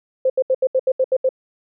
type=tone bursts; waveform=sine; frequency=521 Hz; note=C5; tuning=7 cents flat; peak=-13 dBFS; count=9; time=0.25-1.291 s; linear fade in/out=5 ms; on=49 ms; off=75 ms; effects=none